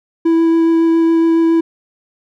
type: tone with vibrato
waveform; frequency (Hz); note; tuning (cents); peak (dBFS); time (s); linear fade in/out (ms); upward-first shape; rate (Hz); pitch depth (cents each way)
triangle; 329.6; E4; 0; -7; 0.25-1.61; 10; sine; 7.2; 8
effects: none